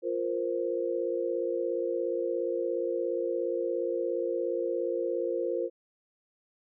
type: chord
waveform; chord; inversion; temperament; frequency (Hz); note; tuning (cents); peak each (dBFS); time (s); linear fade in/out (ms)
sine; F suspended fourth; none; equal; 349.2 / 466.2 / 523.3; F4 / Bb4 / C5; 0 / 0 / 0; -32; 0.02-5.7; 50
effects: none